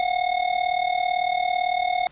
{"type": "tone with amplitude modulation", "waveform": "square", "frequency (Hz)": 725, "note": "F#5", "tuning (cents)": -35, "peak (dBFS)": -18, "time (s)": [0, 2.07], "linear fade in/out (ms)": 0, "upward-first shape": "sine", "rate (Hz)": 37.9, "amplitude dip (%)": 80, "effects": ["pink hiss -52 dBFS RMS until 2.11 s", "resampled to 8000 Hz"]}